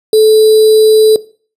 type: tone with sample-and-hold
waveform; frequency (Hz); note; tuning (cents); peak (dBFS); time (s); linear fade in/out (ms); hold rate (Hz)
sine; 434.2; A4; -23; -3; 0.13-1.16; 2; 4410
effects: noise-tail reverb RT60 0.4 s tail -18 dB re dry + resampled to 32000 Hz